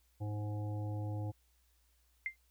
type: harmonic tone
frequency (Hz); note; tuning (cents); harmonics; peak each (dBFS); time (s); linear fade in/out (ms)
104.8; G#2; +16; 1 / 3 / 5 / 7 / 8; -36 / -46 / -50 / -53 / -54; 0.2-1.32; 20
type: tone with exponential decay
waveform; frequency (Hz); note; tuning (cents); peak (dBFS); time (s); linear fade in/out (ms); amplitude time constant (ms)
sine; 2093; C7; 0; -30; 2.26-2.36; 1; 20
effects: added 60 Hz sine -70 dBFS peak until 2.5 s + white hiss -75 dBFS RMS until 2.5 s